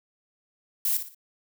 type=noise with echo; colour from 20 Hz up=violet; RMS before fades=-25 dBFS; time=0.85-0.97 s; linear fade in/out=2 ms; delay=59 ms; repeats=3; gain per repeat=-9 dB; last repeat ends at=1.147 s; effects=none